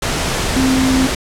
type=tone in noise; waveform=sine; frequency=261.6 Hz; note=C4; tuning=in tune; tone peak=-12 dBFS; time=0.56-1.07 s; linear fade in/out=5 ms; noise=pink; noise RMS=-18 dBFS; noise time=0.02-1.15 s; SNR=+3 dB; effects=low-pass 9000 Hz 12 dB/octave